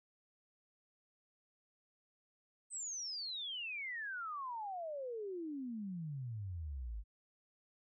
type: exponential sweep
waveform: sine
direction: down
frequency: 8320 to 49 Hz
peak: -40 dBFS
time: 2.7-7.04 s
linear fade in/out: 50 ms
effects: none